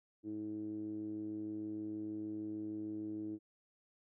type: tone with low-pass filter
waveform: 10% pulse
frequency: 106.5 Hz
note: G#2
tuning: 44 cents sharp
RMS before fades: -42 dBFS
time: 0.23-3.39 s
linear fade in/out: 50 ms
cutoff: 320 Hz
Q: 7
effects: none